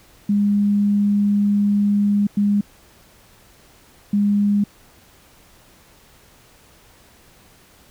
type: tone bursts at uneven times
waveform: sine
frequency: 204.1 Hz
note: G#3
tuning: 30 cents flat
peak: -14 dBFS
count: 3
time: 0.29-2.27 / 2.37-2.61 / 4.13-4.64 s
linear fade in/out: 5 ms
effects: pink hiss -51 dBFS RMS until 7.9 s